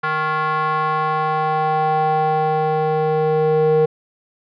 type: tone with band-pass filter sweep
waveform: square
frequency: 155.56 Hz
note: D#3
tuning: in tune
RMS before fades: -18 dBFS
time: 0.03-3.86 s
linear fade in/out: 10 ms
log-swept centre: 1300 to 490 Hz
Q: 3.3
effects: resampled to 11025 Hz